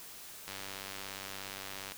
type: click train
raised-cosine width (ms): 0.2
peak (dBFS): -24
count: 141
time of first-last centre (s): 0.48-1.92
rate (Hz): 97.2
effects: white hiss -49 dBFS RMS until 1.97 s